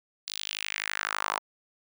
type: tone with high-pass filter sweep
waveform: sawtooth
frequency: 51.91 Hz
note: G#1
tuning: in tune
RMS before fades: -33 dBFS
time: 0.27-1.39 s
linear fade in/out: 5 ms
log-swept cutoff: 4200 to 920 Hz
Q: 2.7
effects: none